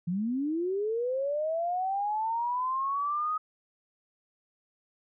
sine linear sweep, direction up, 164.81 to 1263 Hz, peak -27 dBFS, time 0.07-3.38 s, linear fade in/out 10 ms, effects none

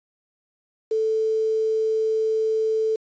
sine tone with quantisation, 440 Hz, A4, in tune, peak -19 dBFS, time 0.91-2.96 s, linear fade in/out 5 ms, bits 7, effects resampled to 16000 Hz

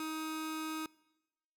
sawtooth tone pair together, 314.8 / 629.6 Hz, D#4 / D#5, +20 / +20 cents, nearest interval octave, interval 1200 cents, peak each -33 / -38 dBFS, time 0-0.86 s, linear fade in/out 2 ms, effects noise-tail reverb RT60 1.0 s tail -23 dB re dry

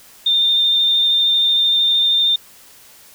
sine tone with vibrato, 3615 Hz, A7, 46 cents sharp, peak -12 dBFS, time 0.26-2.36 s, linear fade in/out 5 ms, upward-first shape square, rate 13 Hz, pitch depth 11 cents each way, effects white hiss -45 dBFS RMS until 3.14 s

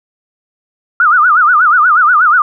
sine tone with vibrato, 1332 Hz, E6, 18 cents sharp, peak -5 dBFS, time 1-2.42 s, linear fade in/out 2 ms, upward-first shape sine, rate 8.3 Hz, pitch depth 200 cents each way, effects none

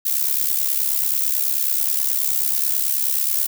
violet noise with amplitude modulation, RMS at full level -17 dBFS, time 0.05-3.47 s, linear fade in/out 10 ms, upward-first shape sine, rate 69.3 Hz, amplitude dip 75%, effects none

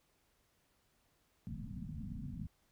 white low-pass noise, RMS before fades -44 dBFS, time 1.47-2.47 s, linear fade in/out 0 ms, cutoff 250 Hz, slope 96 dB/octave, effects pink hiss -75 dBFS RMS until 2.71 s

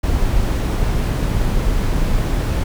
brown noise, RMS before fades -17 dBFS, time 0.03-2.64 s, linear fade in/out 10 ms, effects none

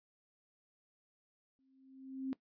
sine tone with exponential growth, 265.2 Hz, C4, 23 cents sharp, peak -33 dBFS, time 1.59-2.33 s, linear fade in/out 0 ms, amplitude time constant 160 ms, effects noise-tail reverb RT60 0.1 s tail -18 dB re dry + resampled to 11025 Hz

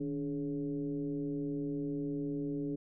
sine tone with frequency modulation, 287.3 Hz, D4, 38 cents flat, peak -33 dBFS, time 0-2.76 s, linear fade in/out 10 ms, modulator 134 Hz, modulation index 0.9, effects none

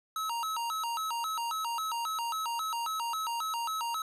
square tone with vibrato, 1098 Hz, C#6, 17 cents flat, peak -32 dBFS, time 0.16-4.02 s, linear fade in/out 2 ms, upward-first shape square, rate 3.7 Hz, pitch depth 280 cents each way, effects resampled to 32000 Hz + 10-bit

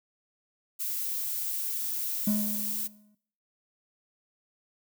violet noise, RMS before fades -32 dBFS, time 0.79-2.88 s, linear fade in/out 20 ms
triangle tone with exponential decay, 209.8 Hz, G#3, 18 cents sharp, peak -20 dBFS, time 2.27-3.15 s, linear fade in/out 5 ms, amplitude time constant 190 ms
effects noise-tail reverb RT60 0.6 s tail -21 dB re dry

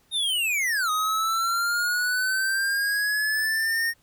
square linear two-way sweep, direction down then up, 3729 to 1244.5 to 1849 Hz, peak -23 dBFS, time 0.11-3.94 s, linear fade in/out 50 ms, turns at 0.9 s, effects pink hiss -63 dBFS RMS until 4.02 s

